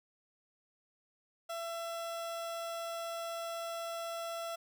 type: tone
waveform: 30% pulse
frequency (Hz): 671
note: E5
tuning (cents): +31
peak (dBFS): -35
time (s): 1.49-4.56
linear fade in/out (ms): 10
effects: none